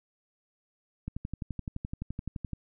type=click train; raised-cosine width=5 ms; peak=-22 dBFS; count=18; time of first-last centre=1.08-2.533 s; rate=11.7 Hz; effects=none